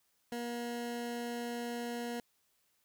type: tone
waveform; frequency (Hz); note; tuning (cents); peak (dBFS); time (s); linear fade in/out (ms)
20% pulse; 238.1; A#3; +37; -32; 0.32-2.2; 2
effects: white hiss -75 dBFS RMS until 2.84 s